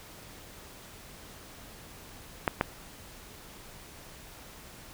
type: clicks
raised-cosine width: 0.5 ms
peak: -9 dBFS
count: 2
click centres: 2.478 / 2.611 s
effects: pink hiss -49 dBFS RMS until 4.93 s